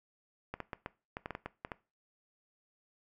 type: clicks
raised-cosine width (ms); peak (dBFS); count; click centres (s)
0.5; -23; 11; 0.54 / 0.603 / 0.732 / 0.861 / 1.169 / 1.259 / 1.307 / 1.351 / 1.46 / 1.649 / 1.718
effects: noise-tail reverb RT60 0.3 s tail -19 dB re dry